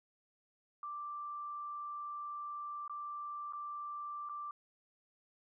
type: tone with dropouts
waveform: sine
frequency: 1176 Hz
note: D6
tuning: 2 cents sharp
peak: -40 dBFS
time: 0.83-4.51 s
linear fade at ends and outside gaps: 2 ms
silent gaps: 2.879-2.896 / 3.525-3.533 / 4.289-4.295 s
effects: none